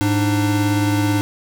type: tone pair together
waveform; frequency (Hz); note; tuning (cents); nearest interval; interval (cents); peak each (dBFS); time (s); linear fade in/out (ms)
square; 105.3 / 297.6; G#2 / D4; +24 / +23; octave + tritone; 1799; -19; 0.01-1.21; 0
effects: none